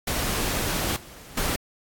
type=noise with level steps; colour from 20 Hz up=pink; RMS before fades=-26 / -45 / -26 dBFS; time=0.07-1.56 s; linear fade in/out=5 ms; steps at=0.96 / 1.37 s; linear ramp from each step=5 ms; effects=AAC 64 kbps